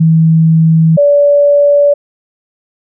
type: tone pair in turn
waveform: sine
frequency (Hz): 161.6 / 575.9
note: E3 / D5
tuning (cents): -34 / -34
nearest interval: octave + minor seventh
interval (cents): 2200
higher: second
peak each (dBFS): -4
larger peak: neither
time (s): 0-0.97 / 0.97-1.94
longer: neither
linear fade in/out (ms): 10
effects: none